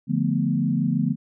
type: chord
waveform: sine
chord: B half-diminished seventh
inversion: first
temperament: equal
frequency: 146.83 / 174.61 / 220 / 246.9 Hz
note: D3 / F3 / A3 / B3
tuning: 0 / 0 / 0 / 0 cents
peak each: -25 dBFS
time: 0.07-1.16 s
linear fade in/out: 50 ms
effects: none